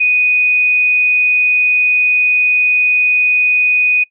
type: tone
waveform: sine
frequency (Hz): 2485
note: D#7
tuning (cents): -3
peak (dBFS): -9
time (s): 0-4.04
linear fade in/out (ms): 10
effects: noise-tail reverb RT60 0.1 s tail -22 dB re dry